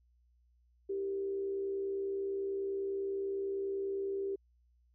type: tone with frequency modulation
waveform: sine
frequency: 392 Hz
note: G4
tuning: in tune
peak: -33 dBFS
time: 0.89-4.36 s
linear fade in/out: 10 ms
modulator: 69.5 Hz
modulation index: 0.31
effects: added 60 Hz sine -66 dBFS peak until 4.94 s